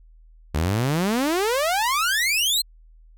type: exponential sweep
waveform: sawtooth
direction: up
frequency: 70.6 to 4255 Hz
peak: -16 dBFS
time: 0.54-2.62 s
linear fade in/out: 10 ms
effects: added 40 Hz sine -47 dBFS peak until 3.17 s